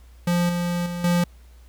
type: tone with level steps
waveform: square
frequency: 174.61 Hz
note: F3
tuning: in tune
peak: -19 / -23 / -28 / -18 dBFS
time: 0.27-1.24 s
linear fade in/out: 5 ms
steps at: 0.49 / 0.86 / 1.04 s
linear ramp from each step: 2 ms
effects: added 60 Hz sine -45 dBFS peak until 1.68 s + pink hiss -59 dBFS RMS until 1.68 s